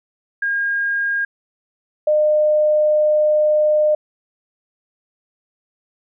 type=tone pair in turn; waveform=sine; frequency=1620 / 606.8 Hz; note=G#6 / D#5; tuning=-43 / -44 cents; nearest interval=octave + perfect fourth; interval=1701 cents; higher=first; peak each=-17 / -12 dBFS; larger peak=second; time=0.42-1.25 / 2.07-3.95 s; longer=second; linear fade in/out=5 ms; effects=none